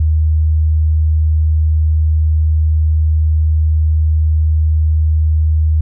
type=tone; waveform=sine; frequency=78 Hz; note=D#2; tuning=5 cents sharp; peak=-9 dBFS; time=0-5.81 s; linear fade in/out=5 ms; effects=none